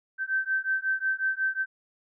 sine beating tone pair, 1547 / 1552.5 Hz, G6 / G6, -23 / -17 cents, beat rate 5.5 Hz, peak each -28 dBFS, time 0.18-1.66 s, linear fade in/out 50 ms, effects none

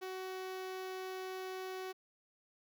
sawtooth tone with notch filter, 374.7 Hz, F#4, 22 cents sharp, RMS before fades -43 dBFS, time 0.01-1.93 s, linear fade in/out 20 ms, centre 8500 Hz, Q 1.5, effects none

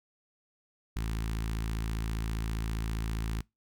sawtooth tone with notch filter, 55 Hz, A1, in tune, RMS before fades -33 dBFS, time 0.96-3.41 s, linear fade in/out 5 ms, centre 570 Hz, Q 0.75, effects noise-tail reverb RT60 0.2 s tail -24 dB re dry

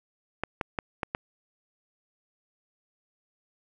clicks, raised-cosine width 0.5 ms, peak -13 dBFS, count 5, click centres 0.436 / 0.612 / 0.788 / 1.032 / 1.149 s, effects none

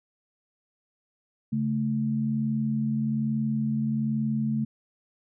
sine tone pair together, 138.59 / 219.8 Hz, C#3 / A3, 0 / -2 cents, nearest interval minor sixth, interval 798 cents, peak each -29 / -25 dBFS, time 1.52-4.65 s, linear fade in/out 10 ms, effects none

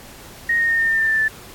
sine tone with pitch steps, 1867 / 1850.9 / 1834.9 / 1819.1 / 1803.4 / 1787.8 / 1772.4 / 1757.1 Hz, A#6 / A#6 / A#6 / A#6 / A6 / A6 / A6 / A6, +2 / -13 / -28 / -43 / +42 / +27 / +12 / -3 cents, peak -15 dBFS, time 0.49-1.282 s, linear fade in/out 5 ms, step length 99 ms, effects pink hiss -41 dBFS RMS until 1.54 s + AAC 64 kbps

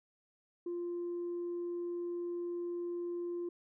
sine tone, 348.1 Hz, F4, 6 cents flat, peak -34 dBFS, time 0.66-3.49 s, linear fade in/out 5 ms, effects tanh soft clip ceiling -33 dBFS

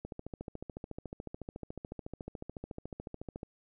click train, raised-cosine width 2 ms, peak -27 dBFS, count 48, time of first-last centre 0.05-3.431 s, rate 13.9 Hz, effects none

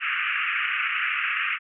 white band-pass noise, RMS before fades -26 dBFS, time 0-1.59 s, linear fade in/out 50 ms, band 1200 to 2800 Hz, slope 96 dB/octave, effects none

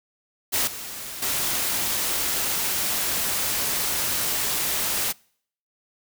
white noise with level steps, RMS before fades -23 / -35 / -25 dBFS, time 0.52-5.13 s, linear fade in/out 20 ms, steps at 0.67 / 1.22 s, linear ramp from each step 5 ms, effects noise-tail reverb RT60 0.6 s tail -26 dB re dry

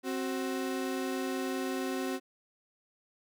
35% pulse tone pair together, 264.5 / 374.1 Hz, C4 / F#4, +19 / +19 cents, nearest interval tritone, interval 600 cents, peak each -32 / -34 dBFS, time 0.03-2.2 s, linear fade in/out 50 ms, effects none

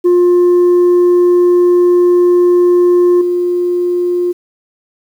sine tone with level steps, 354 Hz, F4, 23 cents sharp, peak -3 / -10 dBFS, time 0.04-4.33 s, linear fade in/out 20 ms, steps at 3.21 s, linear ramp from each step 5 ms, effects tanh soft clip ceiling -5 dBFS + 7-bit

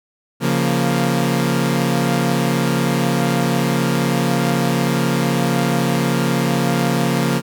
sawtooth chord, Bb minor, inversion first, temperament equal, 138.59 / 174.61 / 233.1 Hz, Db3 / F3 / Bb3, 0 / 0 / 0 cents, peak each -16 dBFS, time 0.4-7.42 s, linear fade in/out 50 ms, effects none

